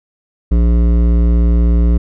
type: tone with hard clipping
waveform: sine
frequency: 58.27 Hz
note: A#1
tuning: in tune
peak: -10 dBFS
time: 0.51-1.98 s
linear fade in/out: 10 ms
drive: 13 dB
effects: none